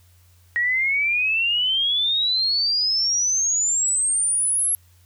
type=exponential sweep; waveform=sine; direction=up; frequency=1887 to 11290 Hz; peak=-18 dBFS; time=0.56-4.75 s; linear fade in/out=0 ms; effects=added 88 Hz sine -52 dBFS peak until 5.05 s + white hiss -60 dBFS RMS until 5.05 s